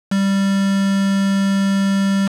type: tone with quantisation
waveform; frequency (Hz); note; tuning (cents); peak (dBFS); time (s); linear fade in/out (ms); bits
triangle; 196; G3; 0; -12; 0.11-2.28; 10; 4
effects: low-pass 9000 Hz 12 dB/octave